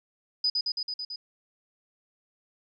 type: tone with echo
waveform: sine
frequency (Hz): 4978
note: D#8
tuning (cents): 0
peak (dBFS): -22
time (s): 0.44-0.5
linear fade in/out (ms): 5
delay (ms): 110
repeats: 6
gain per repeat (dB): -2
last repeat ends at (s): 1.16
effects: none